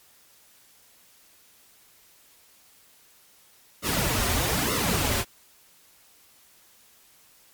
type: noise with flanger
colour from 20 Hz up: pink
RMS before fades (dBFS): -25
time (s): 3.82-5.25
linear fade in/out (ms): 50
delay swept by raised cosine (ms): 1.2 to 6.3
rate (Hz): 1.1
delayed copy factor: -0.95
effects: white hiss -57 dBFS RMS until 7.53 s + MP3 96 kbps